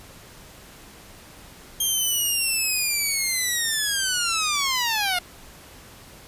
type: linear sweep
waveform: 10% pulse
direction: down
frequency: 3209 to 698.5 Hz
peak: -13 dBFS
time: 1.8-5.19 s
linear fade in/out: 5 ms
effects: pink hiss -46 dBFS RMS until 6.27 s + resampled to 32000 Hz